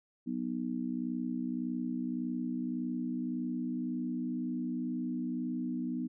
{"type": "chord", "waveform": "sine", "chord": "B major", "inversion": "second", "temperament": "just", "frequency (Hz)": [185.21, 246.9, 308.7], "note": ["F#3", "B3", "D#4"], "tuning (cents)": [2, 0, -14], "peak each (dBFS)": [-40, -34, -39], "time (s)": [0.26, 6.08], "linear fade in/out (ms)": 20, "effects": []}